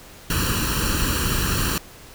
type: noise with comb filter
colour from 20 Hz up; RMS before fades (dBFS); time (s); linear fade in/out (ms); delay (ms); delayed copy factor
pink; -22; 0.3-1.78; 2; 0.7; +0.8
effects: pink hiss -44 dBFS RMS until 2.14 s